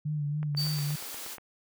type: tone with vibrato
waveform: sine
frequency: 148.4 Hz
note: D3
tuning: 18 cents sharp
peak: -28 dBFS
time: 0.05-0.96 s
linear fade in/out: 10 ms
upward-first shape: sine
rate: 3.5 Hz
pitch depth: 43 cents each way
type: click train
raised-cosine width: 0.5 ms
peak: -29 dBFS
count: 9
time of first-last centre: 0.43-1.382 s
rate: 8.4 Hz
type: high-pass noise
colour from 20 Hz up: white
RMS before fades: -40 dBFS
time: 0.56-1.38 s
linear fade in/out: 50 ms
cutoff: 250 Hz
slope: 24 dB/octave
type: tone with exponential decay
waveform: sine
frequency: 4600 Hz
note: D8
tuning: 37 cents flat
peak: -27 dBFS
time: 0.57-1.26 s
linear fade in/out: 5 ms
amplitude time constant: 150 ms
effects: none